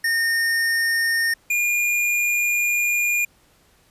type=tone pair in turn; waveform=square; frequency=1831 / 2422 Hz; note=A#6 / D#7; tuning=-32 / -47 cents; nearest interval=perfect fourth; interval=485 cents; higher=second; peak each=-19 dBFS; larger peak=neither; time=0.04-1.34 / 1.5-3.25 s; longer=second; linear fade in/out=5 ms; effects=pink hiss -58 dBFS RMS until 3.9 s + resampled to 32000 Hz